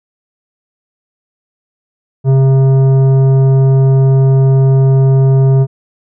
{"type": "tone with tanh clipping", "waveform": "sine", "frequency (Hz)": 134.1, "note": "C3", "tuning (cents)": 43, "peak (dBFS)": -7, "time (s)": [2.24, 5.67], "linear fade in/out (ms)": 50, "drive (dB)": 11, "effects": []}